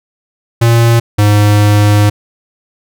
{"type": "tone pair in turn", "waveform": "square", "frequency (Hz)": [116.54, 103.83], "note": ["A#2", "G#2"], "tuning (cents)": [0, 0], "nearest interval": "major second", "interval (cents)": 200, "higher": "first", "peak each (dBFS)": -6, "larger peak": "neither", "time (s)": [[0.61, 1], [1.18, 2.1]], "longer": "second", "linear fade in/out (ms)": 10, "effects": []}